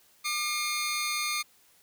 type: tone pair together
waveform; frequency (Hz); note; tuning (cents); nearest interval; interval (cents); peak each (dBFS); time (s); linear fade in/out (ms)
15% pulse; 1205.5 / 2148; D6 / C7; +45 / +45; minor seventh; 1000; -25 / -25; 0.24-1.43; 20
effects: white hiss -62 dBFS RMS until 1.82 s